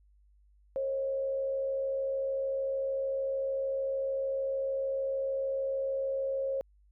sine tone with frequency modulation, 540 Hz, C#5, 45 cents flat, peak -29 dBFS, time 0.76-6.61 s, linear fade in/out 0 ms, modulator 73.3 Hz, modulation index 0.32, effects added 50 Hz sine -60 dBFS peak until 6.91 s

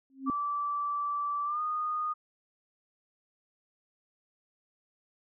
sine tone with exponential growth, 268 Hz, C4, 42 cents sharp, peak -25 dBFS, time 0.1-0.3 s, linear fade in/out 1 ms, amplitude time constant 43 ms
sine tone with pitch glide, 1162 to 1231.1 Hz, D6 to D#6, -19 to -19 cents, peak -29 dBFS, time 0.26-2.14 s, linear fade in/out 20 ms, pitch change +100 cents, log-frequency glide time 1.45-1.61 s
effects none

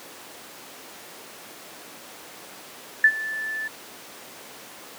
sine tone with ADSR envelope, 1753 Hz, A6, 7 cents flat, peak -9 dBFS, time 3.04-3.68 s, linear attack 3 ms, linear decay 65 ms, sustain -18 dB, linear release 7 ms, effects pink hiss -42 dBFS RMS until 4.98 s + high-pass 300 Hz 12 dB/octave

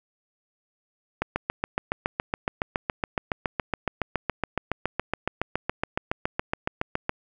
click train, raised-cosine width 0.5 ms, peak -9 dBFS, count 43, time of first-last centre 1.22-7.094 s, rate 7.15 Hz, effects none

